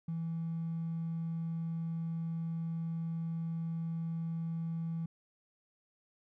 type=tone with hard clipping; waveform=triangle; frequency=164.81 Hz; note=E3; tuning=in tune; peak=-34 dBFS; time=0.08-5.06 s; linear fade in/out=5 ms; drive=3 dB; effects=none